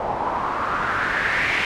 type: noise with low-pass filter sweep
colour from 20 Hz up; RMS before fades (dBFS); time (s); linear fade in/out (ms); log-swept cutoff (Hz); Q
white; -23; 0-1.65; 2; 790 to 2300; 3.8
effects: none